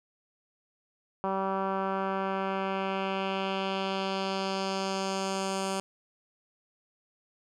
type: tone with low-pass filter sweep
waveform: 10% pulse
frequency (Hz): 192.7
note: G3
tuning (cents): -29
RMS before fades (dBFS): -31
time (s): 1.24-5.8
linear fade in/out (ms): 0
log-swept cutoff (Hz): 1100 to 8700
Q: 1.7
effects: none